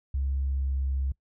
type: tone with pitch glide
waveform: sine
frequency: 68 to 67.34 Hz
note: C#2 to C#2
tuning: -33 to -50 cents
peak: -24 dBFS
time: 0.14-1.12 s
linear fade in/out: 5 ms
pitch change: -17 cents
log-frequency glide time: 0.42-0.78 s
effects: noise-tail reverb RT60 0.1 s tail -24 dB re dry + tanh soft clip ceiling -21 dBFS